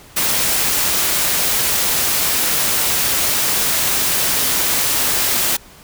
white noise, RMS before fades -17 dBFS, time 0.16-5.57 s, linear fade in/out 10 ms, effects pink hiss -43 dBFS RMS until 5.83 s

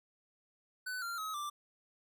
square tone with pitch steps, 1500 / 1383.5 / 1276 / 1176.9 Hz, F#6 / F6 / D#6 / D6, +23 / -17 / +43 / +3 cents, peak -38 dBFS, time 0.86-1.5 s, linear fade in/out 10 ms, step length 160 ms, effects none

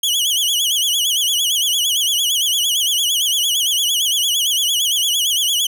sawtooth tone with vibrato, 3136 Hz, G7, in tune, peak -12 dBFS, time 0.03-5.67 s, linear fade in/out 5 ms, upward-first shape sine, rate 8.8 Hz, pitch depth 150 cents each way, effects none

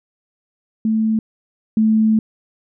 sine tone pair in turn, 220 / 218.8 Hz, A3 / A3, 0 / -9 cents, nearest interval unison, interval 9 cents, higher first, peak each -14 / -11 dBFS, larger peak second, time 0.85-1.19 / 1.77-2.19 s, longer second, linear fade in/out 2 ms, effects none

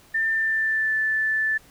sine tone with pitch glide, 1792 to 1754.1 Hz, A6 to A6, +31 to -6 cents, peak -20 dBFS, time 0.14-1.58 s, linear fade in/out 10 ms, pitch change -37 cents, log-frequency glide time 0.3-0.94 s, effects pink hiss -53 dBFS RMS until 1.7 s

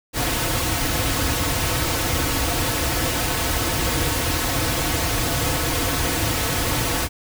pink noise with comb filter, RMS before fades -22 dBFS, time 0.13-7.09 s, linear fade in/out 50 ms, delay 5 ms, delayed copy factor -0.65, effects none

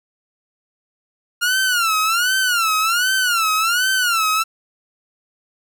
sawtooth tone with vibrato, 1400 Hz, F6, 4 cents sharp, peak -12 dBFS, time 1.41-4.44 s, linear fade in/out 20 ms, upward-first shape sine, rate 1.3 Hz, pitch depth 170 cents each way, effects none

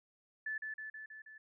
sine tone with echo, 1742 Hz, A6, 18 cents flat, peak -36 dBFS, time 0.46-0.58 s, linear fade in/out 5 ms, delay 160 ms, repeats 5, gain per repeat -3 dB, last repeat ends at 1.38 s, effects none

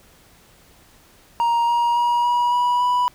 triangle tone with pitch steps, 938 / 947.3 / 956.6 / 966 / 975.6 / 985.2 Hz, A#5 / A#5 / A#5 / B5 / B5 / B5, +11 / +28 / +44 / -39 / -21 / -5 cents, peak -14 dBFS, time 1.4-3.08 s, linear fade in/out 0 ms, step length 280 ms, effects pink hiss -52 dBFS RMS until 3.14 s

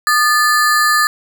square ring-modulated tone, 1480 Hz, F#6, in tune, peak -8 dBFS, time 0.07-1.07 s, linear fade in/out 0 ms, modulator 261 Hz, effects none

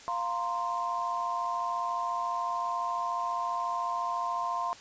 sine chord, F suspended fourth, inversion none, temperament equal, 698.5 / 932.3 / 1046.5 Hz, F5 / Bb5 / C6, 0 / 0 / 0 cents, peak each -35 / -35 / -31 dBFS, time 0.08-4.73 s, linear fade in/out 0 ms, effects white hiss -50 dBFS RMS until 4.8 s + resampled to 16000 Hz

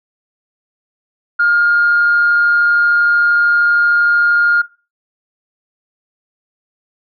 sine tone with amplitude modulation, 1415 Hz, F6, 22 cents sharp, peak -7 dBFS, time 1.39-4.62 s, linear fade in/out 10 ms, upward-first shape sine, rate 153 Hz, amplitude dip 30%, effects noise-tail reverb RT60 0.3 s tail -18 dB re dry + tanh soft clip ceiling -4 dBFS

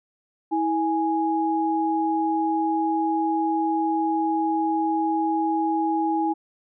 sine tone pair together, 323.2 / 830 Hz, E4 / G#5, -34 / -1 cents, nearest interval octave + major third, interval 1633 cents, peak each -23 dBFS, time 0.51-6.34 s, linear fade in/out 20 ms, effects none

